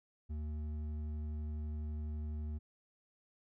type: tone with hard clipping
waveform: sine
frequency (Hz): 76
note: D#2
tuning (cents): -40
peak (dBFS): -39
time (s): 0.29-2.59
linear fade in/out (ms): 20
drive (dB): 7
effects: none